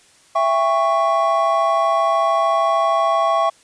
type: chord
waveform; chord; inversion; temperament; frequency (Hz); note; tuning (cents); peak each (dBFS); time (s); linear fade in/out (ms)
triangle; C# diminished; first; just; 665.2 / 798.3 / 1108.7; E5 / G5 / C#6; +16 / +31 / 0; -16 / -20 / -16; 0.35-3.5; 10
effects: white hiss -52 dBFS RMS until 3.63 s + resampled to 22050 Hz